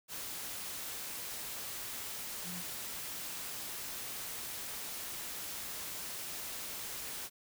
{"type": "tone in noise", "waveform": "sine", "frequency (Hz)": 176.9, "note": "F3", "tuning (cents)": 23, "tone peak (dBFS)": -44, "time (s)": [2.43, 2.64], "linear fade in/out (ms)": 50, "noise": "white", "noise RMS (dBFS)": -42, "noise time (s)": [0.08, 7.3], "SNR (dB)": -5, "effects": []}